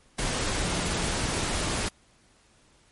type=tone in noise; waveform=sine; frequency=177.6 Hz; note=F3; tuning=29 cents sharp; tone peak=-36 dBFS; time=0.63-1.06 s; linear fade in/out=10 ms; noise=pink; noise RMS=-28 dBFS; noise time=0.18-1.89 s; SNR=-11 dB; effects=pink hiss -61 dBFS RMS until 2.91 s + MP3 48 kbps